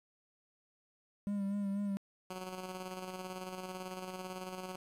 triangle tone with vibrato, 200.3 Hz, G3, 38 cents sharp, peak -31 dBFS, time 1.27-1.97 s, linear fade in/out 0 ms, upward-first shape sine, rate 4.1 Hz, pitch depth 34 cents each way
10% pulse tone with tremolo, 185 Hz, F#3, in tune, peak -32 dBFS, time 2.3-4.76 s, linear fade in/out 5 ms, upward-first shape square, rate 18 Hz, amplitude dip 40%
effects resampled to 32000 Hz + 11-bit

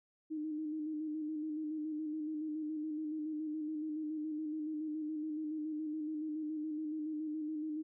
sine tone with vibrato, 307.9 Hz, D#4, 18 cents flat, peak -36 dBFS, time 0.3-7.83 s, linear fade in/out 20 ms, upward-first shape square, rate 7.1 Hz, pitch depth 32 cents each way, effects none

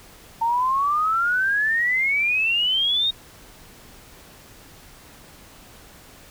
sine exponential sweep, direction up, 902 to 3749 Hz, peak -18 dBFS, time 0.41-3.11 s, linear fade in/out 10 ms, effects pink hiss -47 dBFS RMS until 6.3 s

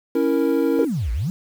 triangle chord, A# diminished, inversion first, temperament equal, 277.2 / 329.6 / 466.2 Hz, C#4 / E4 / A#4, 0 / 0 / 0 cents, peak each -19 dBFS, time 0.15-0.85 s, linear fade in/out 5 ms
sine exponential two-way sweep, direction down then up, 519 to 51.8 to 197.4 Hz, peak -20 dBFS, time 0.79-1.3 s, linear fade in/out 0 ms, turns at 1.12 s
effects 7-bit

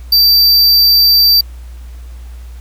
square tone, 4661 Hz, D8, 14 cents flat, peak -6 dBFS, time 0.12-1.41 s, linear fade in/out 5 ms, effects added 60 Hz sine -27 dBFS peak until 2.6 s + pink hiss -46 dBFS RMS until 2.6 s

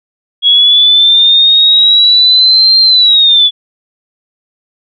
sine linear two-way sweep, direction up then down, 3322 to 4186 to 3412 Hz, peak -3 dBFS, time 0.42-3.51 s, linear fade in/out 50 ms, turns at 2.8 s, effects none

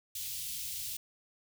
white band-stop noise, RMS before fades -39 dBFS, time 0.15-0.97 s, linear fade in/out 5 ms, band 140 to 2800 Hz, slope 24 dB/octave, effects none

